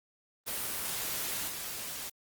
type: noise with level steps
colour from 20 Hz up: white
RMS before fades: -35 / -39 dBFS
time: 0.46-2.1 s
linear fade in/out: 20 ms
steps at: 1.48 s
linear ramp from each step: 2 ms
effects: Opus 24 kbps